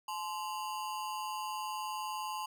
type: ring-modulated tone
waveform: square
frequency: 950 Hz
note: A#5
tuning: 33 cents sharp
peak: -34 dBFS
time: 0.08-2.46 s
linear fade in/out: 5 ms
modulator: 90.1 Hz
effects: none